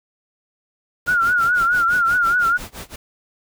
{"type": "noise with tremolo", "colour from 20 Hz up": "pink", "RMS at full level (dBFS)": -32, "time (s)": [1.06, 2.96], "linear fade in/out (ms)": 5, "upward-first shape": "sine", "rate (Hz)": 5.9, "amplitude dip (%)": 95}
{"type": "tone with vibrato", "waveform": "sine", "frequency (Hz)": 1413, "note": "F6", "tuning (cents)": 20, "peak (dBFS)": -14, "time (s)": [1.07, 2.58], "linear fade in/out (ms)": 20, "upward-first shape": "triangle", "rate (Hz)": 4.8, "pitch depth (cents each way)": 96}
{"effects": []}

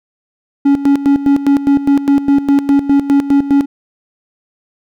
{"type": "tone with tremolo", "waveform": "triangle", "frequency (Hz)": 280.2, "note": "C#4", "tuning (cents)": 19, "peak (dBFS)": -4, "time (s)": [0.65, 3.66], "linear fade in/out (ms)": 10, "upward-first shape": "square", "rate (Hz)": 4.9, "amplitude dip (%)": 75, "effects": []}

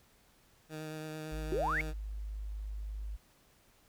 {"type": "tone with vibrato", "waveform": "15% pulse", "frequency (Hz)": 155.56, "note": "D#3", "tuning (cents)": 0, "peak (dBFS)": -34, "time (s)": [0.69, 1.94], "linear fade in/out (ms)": 50, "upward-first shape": "triangle", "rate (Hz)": 8.9, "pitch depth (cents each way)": 16}
{"type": "tone", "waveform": "sine", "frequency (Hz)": 51.7, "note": "G#1", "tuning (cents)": -7, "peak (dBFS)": -37, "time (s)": [1.31, 3.17], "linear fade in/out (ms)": 20}
{"type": "exponential sweep", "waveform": "sine", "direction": "up", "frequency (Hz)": [337.7, 2300], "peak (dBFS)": -30, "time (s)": [1.52, 1.81], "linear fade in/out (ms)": 0}
{"effects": ["pink hiss -66 dBFS RMS until 3.88 s"]}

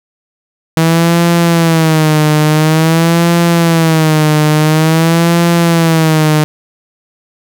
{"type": "tone with vibrato", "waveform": "sawtooth", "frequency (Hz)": 161.2, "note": "E3", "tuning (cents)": -38, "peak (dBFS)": -3, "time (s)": [0.77, 6.44], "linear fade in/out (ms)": 0, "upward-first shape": "sine", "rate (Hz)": 0.48, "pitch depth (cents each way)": 99, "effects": []}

